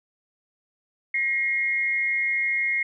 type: tone pair together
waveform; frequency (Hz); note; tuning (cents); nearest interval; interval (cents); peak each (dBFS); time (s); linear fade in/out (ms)
sine; 1900 / 2146; A#6 / C7; +33 / +43; major second; 210; -29 / -22; 1.14-2.83; 5
effects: none